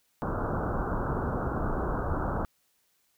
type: low-pass noise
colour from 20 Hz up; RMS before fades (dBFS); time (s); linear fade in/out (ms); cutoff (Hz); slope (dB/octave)
pink; -30; 0.22-2.45; 0; 1500; 96
effects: white hiss -71 dBFS RMS until 3.17 s